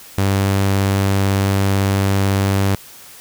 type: tone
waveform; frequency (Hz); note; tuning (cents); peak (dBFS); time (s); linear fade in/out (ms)
sawtooth; 98; G2; 0; -10; 0.18-2.75; 0
effects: white hiss -40 dBFS RMS until 3.2 s